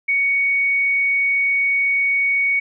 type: tone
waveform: sine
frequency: 2233 Hz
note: C#7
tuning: 12 cents sharp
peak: -15 dBFS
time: 0.08-2.6 s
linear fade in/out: 10 ms
effects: none